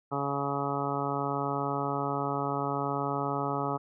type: harmonic tone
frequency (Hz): 140.6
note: C#3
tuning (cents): +25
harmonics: 1 / 2 / 3 / 4 / 5 / 6 / 7 / 8 / 9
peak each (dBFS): -36 / -36 / -36 / -39 / -37 / -36 / -40 / -38 / -36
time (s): 0.11-3.78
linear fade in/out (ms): 20
effects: none